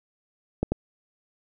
clicks, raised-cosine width 2 ms, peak -10 dBFS, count 2, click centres 0.63 / 0.72 s, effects none

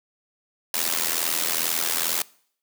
white noise with amplitude modulation, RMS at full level -21 dBFS, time 0.74-2.22 s, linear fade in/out 2 ms, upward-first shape sine, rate 82.2 Hz, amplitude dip 85%, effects noise-tail reverb RT60 0.6 s tail -23 dB re dry + high-pass 200 Hz 12 dB/octave

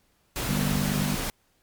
pink noise, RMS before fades -30 dBFS, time 0.36-1.3 s, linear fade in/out 0 ms
sine chord, G major, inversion second, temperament just, 147 / 196 / 245 Hz, D3 / G3 / B3, +2 / 0 / -14 cents, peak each -28 / -28 / -31 dBFS, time 0.49-1.15 s, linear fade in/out 0 ms
effects pink hiss -67 dBFS RMS until 1.62 s + MP3 96 kbps

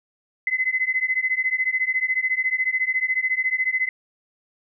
sine beating tone pair, 2031 / 2045 Hz, B6 / C7, +48 / -40 cents, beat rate 14 Hz, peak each -23 dBFS, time 0.47-3.89 s, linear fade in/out 2 ms, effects none

